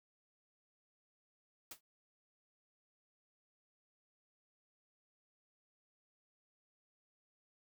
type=noise with exponential decay; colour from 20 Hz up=white; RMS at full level=-43 dBFS; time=1.71-1.81 s; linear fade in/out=5 ms; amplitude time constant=20 ms; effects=none